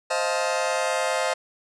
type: chord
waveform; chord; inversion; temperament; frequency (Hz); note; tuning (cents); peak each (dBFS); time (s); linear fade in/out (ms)
sawtooth; F dominant seventh; second; just; 523.8 / 628.6 / 698.5 / 873.1; C5 / Eb5 / F5 / A5; +2 / +18 / 0 / -14; -23 / -23 / -25 / -27; 0.1-1.34; 10
effects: resampled to 22050 Hz